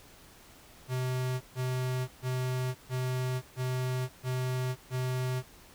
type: tone bursts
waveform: square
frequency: 127.8 Hz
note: C3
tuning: 40 cents flat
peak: -30 dBFS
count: 7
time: 0.88-5.43 s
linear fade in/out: 50 ms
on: 530 ms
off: 140 ms
effects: pink hiss -55 dBFS RMS until 5.74 s